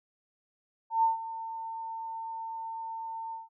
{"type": "tone with ADSR envelope", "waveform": "sine", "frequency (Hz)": 902, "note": "A5", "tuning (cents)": 43, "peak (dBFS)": -20, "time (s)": [0.9, 3.49], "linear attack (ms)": 130, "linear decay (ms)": 140, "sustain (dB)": -15, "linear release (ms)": 160, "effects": []}